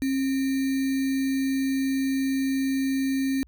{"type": "tone with sample-and-hold", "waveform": "sine", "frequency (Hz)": 268.6, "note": "C4", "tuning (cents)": 46, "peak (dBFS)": -22, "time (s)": [0.02, 3.43], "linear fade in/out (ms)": 0, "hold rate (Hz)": 2100, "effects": ["added 60 Hz sine -52 dBFS peak until 3.47 s"]}